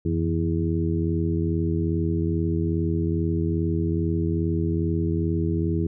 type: harmonic tone with a mistuned harmonic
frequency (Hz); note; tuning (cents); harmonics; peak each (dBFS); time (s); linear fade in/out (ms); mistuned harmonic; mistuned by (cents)
82.41; E2; 0; 1 / 2 / 3 / 4 / 5; -25 / -26 / -32 / -27 / -32; 0.05-5.87; 5; 1; +120
effects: none